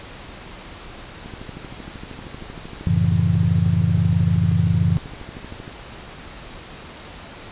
click train, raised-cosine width 3 ms, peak -22 dBFS, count 58, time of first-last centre 1.26-5.679 s, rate 12.9 Hz
sine chord, F# minor seventh, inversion none, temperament just, 92.5 / 111 / 138.75 / 166.5 Hz, F#2 / A2 / C#3 / E3, 0 / +16 / +2 / +18 cents, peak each -20 / -21 / -23 / -19 dBFS, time 2.87-4.97 s, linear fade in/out 0 ms
effects pink hiss -38 dBFS RMS until 7.51 s + resampled to 8000 Hz

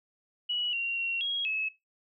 sine tone with pitch steps, 2929 / 2757 / 2740 / 3292 / 2586 Hz, F#7 / F7 / F7 / G#7 / E7, -18 / -23 / -34 / -16 / -34 cents, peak -28 dBFS, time 0.49-1.69 s, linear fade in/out 10 ms, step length 240 ms, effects noise-tail reverb RT60 0.2 s tail -18 dB re dry

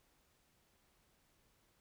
silence, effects pink hiss -74 dBFS RMS until 1.8 s

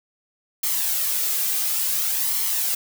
blue noise with flanger, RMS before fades -23 dBFS, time 0.63-2.75 s, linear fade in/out 5 ms, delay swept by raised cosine 0.94 to 2.54 ms, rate 0.57 Hz, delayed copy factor +0.5, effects none

